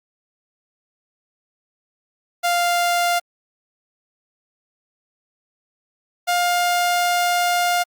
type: tone pair in turn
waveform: sawtooth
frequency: 698.5 / 705.8 Hz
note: F5 / F5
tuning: 0 / +18 cents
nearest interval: unison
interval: 18 cents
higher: second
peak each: -13 dBFS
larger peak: neither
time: 2.43-3.2 / 6.27-7.84 s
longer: second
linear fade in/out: 20 ms
effects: Opus 48 kbps